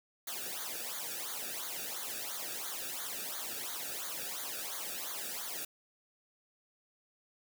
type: noise with flanger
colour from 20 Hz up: white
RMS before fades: -40 dBFS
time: 0.27-5.65 s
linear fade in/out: 5 ms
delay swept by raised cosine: 0.37 to 0.99 ms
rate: 2.9 Hz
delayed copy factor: -0.9
effects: none